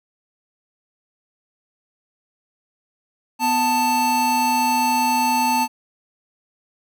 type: tone pair together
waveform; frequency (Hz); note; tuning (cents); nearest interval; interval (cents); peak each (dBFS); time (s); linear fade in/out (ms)
square; 248.1 / 885; B3 / A5; +8 / +10; octave + minor seventh; 2202; -25 / -18; 3.39-5.68; 50
effects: none